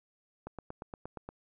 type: click train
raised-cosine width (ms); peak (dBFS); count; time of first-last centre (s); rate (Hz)
1; -27; 8; 0.47-1.29; 8.54
effects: none